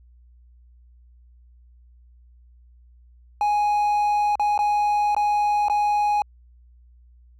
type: tone with dropouts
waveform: triangle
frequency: 830.6 Hz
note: G#5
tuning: in tune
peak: -16 dBFS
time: 3.41-6.22 s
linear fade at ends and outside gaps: 1 ms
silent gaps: 4.355-4.396 / 4.578-4.59 / 5.148-5.165 / 5.684-5.698 s
effects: added 60 Hz sine -49 dBFS peak until 7.39 s